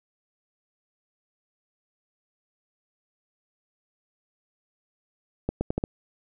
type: accelerating click train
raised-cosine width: 2 ms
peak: -12 dBFS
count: 5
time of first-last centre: 5.49-5.839 s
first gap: 120 ms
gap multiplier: 0.79
effects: none